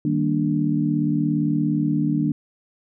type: chord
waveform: sine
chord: Eb major seventh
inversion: none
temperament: equal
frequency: 155.56 / 196 / 233.1 / 293.7 Hz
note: Eb3 / G3 / Bb3 / D4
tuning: 0 / 0 / 0 / 0 cents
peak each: -23 / -27 / -25 / -22 dBFS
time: 0.05-2.32 s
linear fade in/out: 2 ms
effects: none